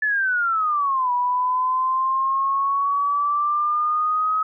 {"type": "exponential two-way sweep", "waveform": "sine", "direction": "down then up", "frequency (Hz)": [1746, 976, 1275], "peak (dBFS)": -18, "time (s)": [0.02, 4.43], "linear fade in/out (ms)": 5, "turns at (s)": 1.12, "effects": []}